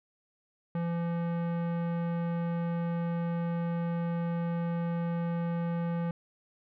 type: tone with tanh clipping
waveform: sine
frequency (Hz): 169.9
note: F3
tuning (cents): -47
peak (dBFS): -31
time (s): 0.75-6.11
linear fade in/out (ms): 2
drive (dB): 18
effects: none